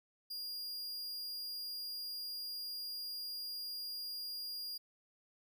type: tone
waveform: 45% pulse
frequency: 4829 Hz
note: D8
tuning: 47 cents sharp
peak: -40 dBFS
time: 0.3-4.78 s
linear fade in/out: 10 ms
effects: none